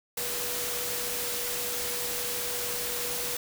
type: tone in noise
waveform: sine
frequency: 485.2 Hz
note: B4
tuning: 31 cents flat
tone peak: -39 dBFS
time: 0.17-3.37 s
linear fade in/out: 5 ms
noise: white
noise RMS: -32 dBFS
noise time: 0.17-3.37 s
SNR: -10 dB
effects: none